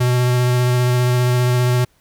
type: tone with vibrato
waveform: square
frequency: 124.1 Hz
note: B2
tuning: 9 cents sharp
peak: -14 dBFS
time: 0-1.85 s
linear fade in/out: 10 ms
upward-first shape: sine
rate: 15 Hz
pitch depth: 11 cents each way
effects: pink hiss -59 dBFS RMS until 2 s